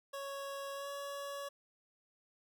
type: tone with pitch glide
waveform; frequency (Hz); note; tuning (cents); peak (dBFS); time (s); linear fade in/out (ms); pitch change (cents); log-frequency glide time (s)
25% pulse; 554.4 to 562.5; C#5 to C#5; 0 to +25; -37; 0.13-1.49; 10; +25; 0.74-0.88
effects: 13-bit